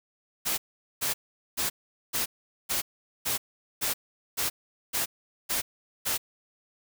white noise bursts, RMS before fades -28 dBFS, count 11, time 0.45-6.18 s, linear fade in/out 20 ms, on 130 ms, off 430 ms, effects none

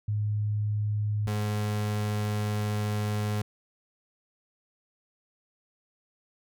sine / 35% pulse tone pair in turn, 105.1 / 105.1 Hz, G#2 / G#2, +21 / +21 cents, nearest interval unison, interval 0 cents, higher neither, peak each -25 dBFS, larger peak neither, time 0.08-1.27 / 1.27-3.42 s, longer second, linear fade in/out 5 ms, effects none

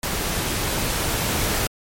pink noise with level ramp, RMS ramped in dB -25 to -22 dBFS, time 0.03-1.67 s, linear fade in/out 2 ms, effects MP3 64 kbps

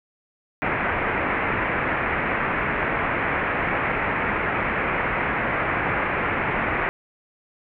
white low-pass noise, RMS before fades -24 dBFS, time 0.62-6.89 s, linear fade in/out 0 ms, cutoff 2300 Hz, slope 48 dB/octave, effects none

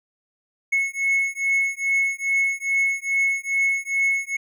triangle beating tone pair, 2190 / 2192.4 Hz, C#7 / C#7, -22 / -20 cents, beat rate 2.4 Hz, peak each -21 dBFS, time 0.72-4.37 s, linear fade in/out 10 ms, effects none

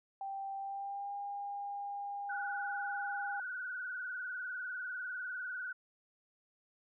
sine tone with pitch glide, 784 to 807 Hz, G5 to G#5, 0 to -50 cents, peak -38 dBFS, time 0.21-3.4 s, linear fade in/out 2 ms, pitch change +50 cents, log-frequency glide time 0.57-1.14 s
sine tone with vibrato, 1480 Hz, F#6, in tune, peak -38 dBFS, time 2.29-5.73 s, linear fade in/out 10 ms, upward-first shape sine, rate 20 Hz, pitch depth 68 cents each way
effects none

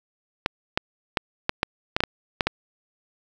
clicks, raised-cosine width 0.3 ms, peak -4 dBFS, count 10, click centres 0.461 / 0.775 / 1.172 / 1.494 / 1.631 / 1.965 / 2.005 / 2.037 / 2.408 / 2.47 s, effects 7-bit

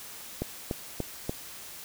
click train, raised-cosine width 2 ms, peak -16 dBFS, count 4, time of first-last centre 0.42-1.295 s, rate 3.43 Hz, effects white hiss -44 dBFS RMS until 1.84 s

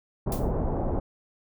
pink low-pass noise, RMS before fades -27 dBFS, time 0.26-1 s, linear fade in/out 10 ms, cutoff 830 Hz, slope 24 dB/octave
blue noise with exponential decay, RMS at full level -33 dBFS, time 0.32-0.51 s, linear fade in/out 2 ms, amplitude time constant 40 ms
effects none

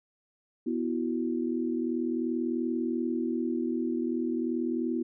sine chord, B suspended fourth, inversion none, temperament equal, 246.9 / 329.6 / 370 Hz, B3 / E4 / F#4, 0 / 0 / 0 cents, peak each -30 / -31 / -35 dBFS, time 0.66-5.03 s, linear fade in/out 10 ms, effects none

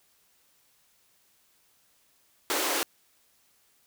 pink high-pass noise, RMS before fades -28 dBFS, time 2.5-2.83 s, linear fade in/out 0 ms, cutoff 290 Hz, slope 48 dB/octave, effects white hiss -66 dBFS RMS until 3.86 s

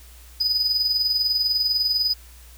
triangle tone with tremolo, 4978 Hz, D#8, in tune, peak -15 dBFS, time 0.4-2.14 s, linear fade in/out 10 ms, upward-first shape triangle, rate 20 Hz, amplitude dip 65%, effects added 60 Hz sine -44 dBFS peak until 2.57 s + white hiss -50 dBFS RMS until 2.57 s

